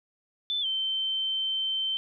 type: tone with pitch glide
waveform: sine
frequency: 3520 to 3100 Hz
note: A7 to G7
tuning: 0 to -20 cents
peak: -26 dBFS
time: 0.5-1.97 s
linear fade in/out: 0 ms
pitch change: -220 cents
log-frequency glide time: 0.61-0.66 s
effects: none